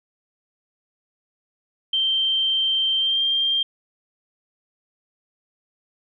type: tone with pitch glide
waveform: sine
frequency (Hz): 3136 to 3185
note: G7 to G7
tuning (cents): 0 to +27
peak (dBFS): -18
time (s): 1.93-3.63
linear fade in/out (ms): 5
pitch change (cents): +27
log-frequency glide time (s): 2.97-3.21
effects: none